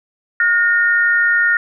sine tone pair together, 1435 / 1836.4 Hz, F6 / A#6, +47 / -26 cents, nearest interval major third, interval 427 cents, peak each -14 dBFS, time 0.4-1.57 s, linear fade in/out 2 ms, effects none

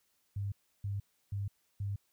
sine tone bursts, 100 Hz, G2, 35 cents sharp, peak -33 dBFS, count 4, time 0.36-1.96 s, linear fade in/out 5 ms, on 160 ms, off 320 ms, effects white hiss -75 dBFS RMS until 2.12 s

